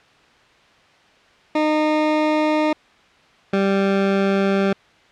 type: tone pair in turn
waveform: 20% pulse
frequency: 306.5 / 196.02 Hz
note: D#4 / G3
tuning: -26 / 0 cents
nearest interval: minor sixth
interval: 774 cents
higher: first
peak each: -11 dBFS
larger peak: neither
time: 1.55-2.73 / 3.53-4.73 s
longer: second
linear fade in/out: 5 ms
effects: white hiss -52 dBFS RMS until 5.11 s + low-pass 3000 Hz 12 dB/octave